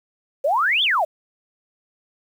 sine exponential two-way sweep, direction up then down, 523.3 to 3587 to 575 Hz, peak -16 dBFS, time 0.44-1.05 s, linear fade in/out 10 ms, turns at 0.83 s, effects 8-bit

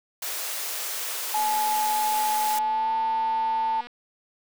white high-pass noise, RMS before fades -31 dBFS, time 0.22-2.59 s, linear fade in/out 5 ms, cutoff 420 Hz, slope 24 dB/octave
sine tone with pitch glide, 854 to 889.8 Hz, G#5 to A5, +48 to +19 cents, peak -22 dBFS, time 1.34-3.81 s, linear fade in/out 5 ms, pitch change +71 cents, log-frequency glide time 2.52-2.93 s
click train, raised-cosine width 0.3 ms, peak -27 dBFS, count 606, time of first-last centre 1.37-3.87 s, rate 242 Hz
effects none

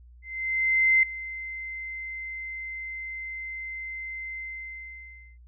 sine tone with ADSR envelope, 2074 Hz, C7, 16 cents flat, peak -16 dBFS, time 0.22-5.38 s, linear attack 810 ms, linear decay 3 ms, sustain -17 dB, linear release 1000 ms, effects added 60 Hz sine -48 dBFS peak until 5.47 s

